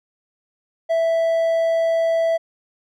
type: tone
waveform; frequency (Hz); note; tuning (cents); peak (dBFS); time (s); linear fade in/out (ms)
triangle; 659.3; E5; 0; -14; 0.89-2.38; 20
effects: none